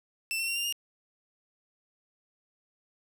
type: tone with pitch steps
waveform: sawtooth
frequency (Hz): 2671 / 2710 / 2749 / 2789 / 2830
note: E7 / E7 / F7 / F7 / F7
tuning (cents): +22 / +47 / -28 / -3 / +22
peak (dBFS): -26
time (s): 0.31-0.725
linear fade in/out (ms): 0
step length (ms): 83
effects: none